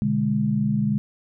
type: chord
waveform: sine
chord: G# diminished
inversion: first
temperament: equal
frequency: 123.47 / 146.83 / 207.7 Hz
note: B2 / D3 / G#3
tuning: 0 / 0 / 0 cents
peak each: -27 / -25 / -21 dBFS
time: 0.02-0.98 s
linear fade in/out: 0 ms
effects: none